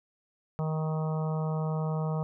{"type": "harmonic tone", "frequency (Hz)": 157, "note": "D#3", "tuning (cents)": 16, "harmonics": [1, 3, 4, 5, 6, 7, 8], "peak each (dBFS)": [-28, -38, -40, -42, -44, -45, -46], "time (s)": [0.59, 2.23], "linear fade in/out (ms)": 0, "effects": []}